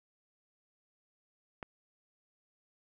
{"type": "click", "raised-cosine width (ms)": 0.5, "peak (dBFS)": -25, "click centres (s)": 1.628, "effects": []}